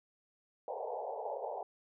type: band-pass noise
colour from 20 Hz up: pink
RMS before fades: -40 dBFS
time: 0.68-1.63 s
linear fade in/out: 2 ms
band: 430 to 920 Hz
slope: 96 dB/octave
effects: none